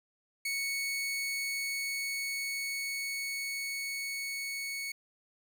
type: tone with level ramp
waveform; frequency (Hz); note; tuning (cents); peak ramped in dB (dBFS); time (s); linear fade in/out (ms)
sawtooth; 2217; C#7; 0; -28 to -32; 0.45-4.92; 5
effects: none